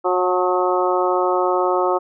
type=harmonic tone with a mistuned harmonic; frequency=181.9 Hz; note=F#3; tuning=29 cents flat; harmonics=2 / 3 / 4 / 5 / 6 / 7; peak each=-20 / -22 / -23 / -24 / -25 / -25 dBFS; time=0.04-1.99 s; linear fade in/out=20 ms; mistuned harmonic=5; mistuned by=-31 cents; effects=none